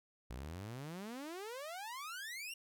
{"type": "exponential sweep", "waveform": "sawtooth", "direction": "up", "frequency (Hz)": [56.6, 2860], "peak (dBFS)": -40, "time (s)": [0.3, 2.54], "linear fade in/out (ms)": 5, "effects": []}